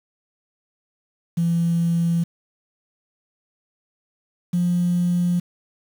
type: tone pair in turn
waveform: sine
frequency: 169.1 / 175.97 Hz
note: E3 / F3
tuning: +44 / +13 cents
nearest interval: minor second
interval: 69 cents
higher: second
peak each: -16 dBFS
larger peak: neither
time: 1.37-2.24 / 4.53-5.4 s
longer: neither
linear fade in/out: 10 ms
effects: tanh soft clip ceiling -13 dBFS + 7-bit